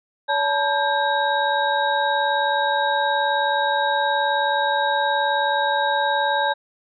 sine tone cluster, 567 / 873 / 952 / 1598 / 3806 Hz, C#5 / A5 / A#5 / G6 / A#7, +39 / -14 / +36 / +33 / +35 cents, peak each -25 / -21 / -29 / -24 / -28 dBFS, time 0.28-6.54 s, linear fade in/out 20 ms, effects none

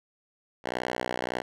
5% pulse tone with band-pass filter, 61.74 Hz, B1, in tune, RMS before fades -32 dBFS, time 0.64-1.42 s, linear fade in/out 10 ms, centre 1200 Hz, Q 0.55, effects none

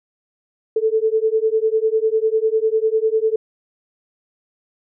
sine beating tone pair, 435.9 / 445.9 Hz, A4 / A4, -16 / +23 cents, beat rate 10 Hz, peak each -18 dBFS, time 0.76-3.36 s, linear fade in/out 5 ms, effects none

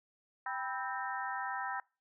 harmonic tone with a mistuned harmonic, 261.6 Hz, C4, in tune, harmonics 3 / 4 / 5 / 6 / 7, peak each -40 / -41 / -42 / -43 / -43 dBFS, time 0.46-1.8 s, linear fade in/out 2 ms, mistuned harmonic 4, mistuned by -100 cents, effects noise-tail reverb RT60 0.3 s tail -23 dB re dry

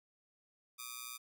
5% pulse ring-modulated tone, 1204 Hz, D6, 43 cents sharp, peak -29 dBFS, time 0.78-1.18 s, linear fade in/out 20 ms, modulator 61.1 Hz, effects none

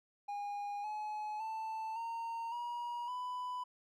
triangle tone with pitch steps, 816 / 849.2 / 883.7 / 919.6 / 957 / 995.9 Hz, G#5 / G#5 / A5 / A#5 / A#5 / B5, -31 / +38 / +7 / -24 / +45 / +14 cents, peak -36 dBFS, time 0.28-3.64 s, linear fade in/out 10 ms, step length 560 ms, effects none

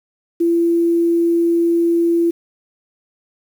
sine tone with quantisation, 338.5 Hz, E4, 46 cents sharp, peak -12 dBFS, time 0.4-2.31 s, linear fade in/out 10 ms, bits 7, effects none

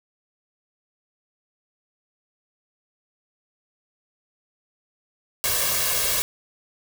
white noise with comb filter, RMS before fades -23 dBFS, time 5.44-6.22 s, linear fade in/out 0 ms, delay 1.8 ms, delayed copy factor +0.85, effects none

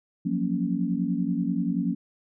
sine chord, Gb major seventh, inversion third, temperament equal, 174.61 / 185 / 233.1 / 277.2 Hz, F3 / Gb3 / Bb3 / Db4, 0 / 0 / 0 / 0 cents, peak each -29 dBFS, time 0.25-1.95 s, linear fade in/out 10 ms, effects none

